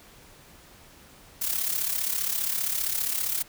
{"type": "noise with amplitude modulation", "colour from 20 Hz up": "blue", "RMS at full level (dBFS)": -25, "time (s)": [1.41, 3.43], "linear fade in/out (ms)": 10, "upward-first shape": "sine", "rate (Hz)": 35.1, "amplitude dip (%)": 65, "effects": ["pink hiss -52 dBFS RMS until 3.48 s"]}